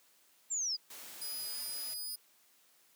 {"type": "linear sweep", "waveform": "sine", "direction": "down", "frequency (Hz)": [7530, 4752], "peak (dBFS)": -32, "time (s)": [0.5, 0.77], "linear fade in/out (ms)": 20}
{"type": "noise", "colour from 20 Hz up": "white", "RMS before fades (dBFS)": -49, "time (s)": [0.9, 1.94], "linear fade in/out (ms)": 5}
{"type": "tone", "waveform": "15% pulse", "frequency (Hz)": 4951, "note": "D#8", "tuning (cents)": -9, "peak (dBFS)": -32, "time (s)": [1.21, 2.16], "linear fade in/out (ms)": 10}
{"effects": ["white hiss -67 dBFS RMS until 2.95 s", "high-pass 200 Hz 12 dB/octave"]}